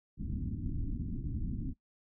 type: low-pass noise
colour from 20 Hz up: pink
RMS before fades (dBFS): -36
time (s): 0.17-1.74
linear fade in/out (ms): 50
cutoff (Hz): 290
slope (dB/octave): 48
effects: noise-tail reverb RT60 0.1 s tail -19 dB re dry